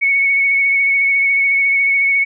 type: tone with vibrato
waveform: sine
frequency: 2217 Hz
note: C#7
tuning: in tune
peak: -11 dBFS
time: 0.01-2.25 s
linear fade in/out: 20 ms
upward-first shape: sine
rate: 14 Hz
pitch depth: 19 cents each way
effects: none